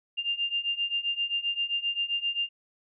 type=beating tone pair; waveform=sine; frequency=2794 / 2801.6 Hz; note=F7 / F7; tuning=0 / +5 cents; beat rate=7.6 Hz; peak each=-31 / -29 dBFS; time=0.17-2.49 s; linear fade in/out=20 ms; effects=none